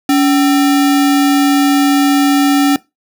sine tone with sample-and-hold, 282.6 Hz, C#4, 34 cents sharp, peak -7 dBFS, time 0.09-2.76 s, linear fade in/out 2 ms, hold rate 1050 Hz, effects noise-tail reverb RT60 0.2 s tail -20 dB re dry

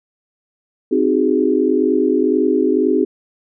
sine chord, Ab dominant seventh, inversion first, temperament equal with one note detuned, 261.6 / 311.1 / 373.4 / 415.3 Hz, C4 / Eb4 / Gb4 / Ab4, 0 / 0 / +16 / 0 cents, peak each -18 dBFS, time 0.91-3.05 s, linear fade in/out 10 ms, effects none

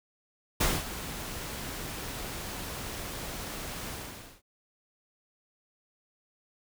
pink noise with ADSR envelope, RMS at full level -25 dBFS, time 0.6-4.42 s, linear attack 11 ms, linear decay 220 ms, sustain -13 dB, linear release 540 ms, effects none

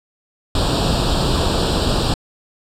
pink noise with comb filter, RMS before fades -17 dBFS, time 0.55-2.14 s, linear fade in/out 2 ms, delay 0.24 ms, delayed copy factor +0.9, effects low-pass 6000 Hz 12 dB/octave

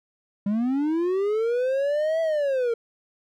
triangle linear two-way sweep, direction up then down, 196 to 659.3 to 454.1 Hz, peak -19 dBFS, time 0.46-2.74 s, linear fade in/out 5 ms, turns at 2.21 s, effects none

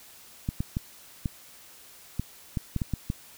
clicks, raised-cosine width 5 ms, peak -15 dBFS, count 10, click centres 0.489 / 0.605 / 0.769 / 1.258 / 2.196 / 2.572 / 2.763 / 2.818 / 2.937 / 3.101 s, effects white hiss -51 dBFS RMS until 3.37 s

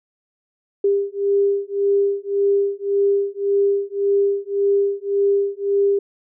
sine beating tone pair, 399 / 400.8 Hz, G4 / G4, +31 / +38 cents, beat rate 1.8 Hz, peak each -19 dBFS, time 0.84-5.99 s, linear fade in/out 5 ms, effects none

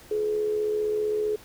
sine tone with amplitude modulation, 424.7 Hz, G#4, 39 cents sharp, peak -21 dBFS, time 0.11-1.36 s, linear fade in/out 5 ms, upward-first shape sine, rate 75.4 Hz, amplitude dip 45%, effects pink hiss -50 dBFS RMS until 1.44 s

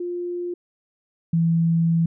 sine tone pair in turn, 351.8 / 166.03 Hz, F4 / E3, +13 / +13 cents, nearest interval octave + minor second, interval 1300 cents, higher first, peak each -25 / -16 dBFS, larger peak second, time 0-0.54 / 1.33-2.06 s, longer second, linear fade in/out 5 ms, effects none

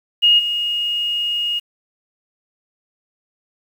sine tone with level steps, 2863 Hz, F7, 42 cents sharp, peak -9 / -18 dBFS, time 0.22-1.6 s, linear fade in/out 20 ms, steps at 0.38 s, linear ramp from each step 20 ms, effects 7-bit

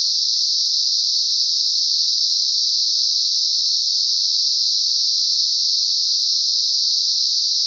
pink band-pass noise, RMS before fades -19 dBFS, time 0-7.66 s, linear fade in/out 0 ms, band 4100 to 5600 Hz, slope 96 dB/octave, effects none

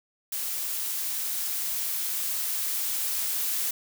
blue noise with level ramp, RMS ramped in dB -31 to -28 dBFS, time 0.32-3.71 s, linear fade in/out 5 ms, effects none

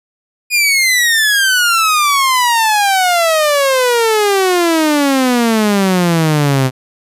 sawtooth exponential sweep, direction down, 2467 to 127.4 Hz, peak -6 dBFS, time 0.5-6.71 s, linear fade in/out 50 ms, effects resampled to 32000 Hz

